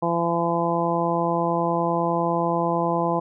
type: harmonic tone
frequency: 169.6 Hz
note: E3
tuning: 50 cents sharp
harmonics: 1 / 2 / 3 / 4 / 5 / 6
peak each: -27 / -27 / -27 / -27 / -27 / -27 dBFS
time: 0.02-3.2 s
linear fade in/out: 10 ms
effects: none